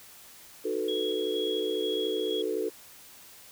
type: chord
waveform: sine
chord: B dominant seventh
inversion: first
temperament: equal with one note detuned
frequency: 308.4 / 370 / 440 / 493.9 Hz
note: D#4 / F#4 / A4 / B4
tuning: -15 / 0 / 0 / 0 cents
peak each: -36 / -33 / -30 / -36 dBFS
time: 0.64-2.7 s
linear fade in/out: 20 ms
type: tone with tremolo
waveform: sine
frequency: 3322 Hz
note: G#7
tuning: in tune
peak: -33 dBFS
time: 0.88-2.42 s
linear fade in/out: 5 ms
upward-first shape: square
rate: 2.1 Hz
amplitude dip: 35%
effects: white hiss -51 dBFS RMS until 3.51 s